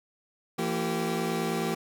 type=tone cluster; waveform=25% pulse; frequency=168.3 / 228 / 386.7 Hz; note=E3 / A#3 / G4; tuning=+36 / -38 / -24 cents; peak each=-28 dBFS; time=0.58-1.75 s; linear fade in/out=10 ms; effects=none